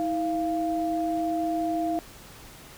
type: tone pair together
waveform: sine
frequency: 321.3 / 691.5 Hz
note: E4 / F5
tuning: -44 / -17 cents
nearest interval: octave + minor second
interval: 1327 cents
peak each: -27 dBFS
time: 0-1.99 s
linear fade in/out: 0 ms
effects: pink hiss -47 dBFS RMS until 2.77 s